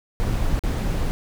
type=noise with dropouts; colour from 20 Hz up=brown; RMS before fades=-22 dBFS; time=0.2-1.11 s; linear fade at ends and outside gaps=0 ms; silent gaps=0.593-0.637 s; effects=none